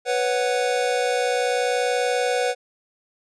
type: chord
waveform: square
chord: B suspended second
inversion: none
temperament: equal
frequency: 493.9 / 554.4 / 740 Hz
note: B4 / C#5 / F#5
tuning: 0 / 0 / 0 cents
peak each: -23 / -28 / -26 dBFS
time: 0.05-2.55 s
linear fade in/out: 50 ms
effects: resampled to 22050 Hz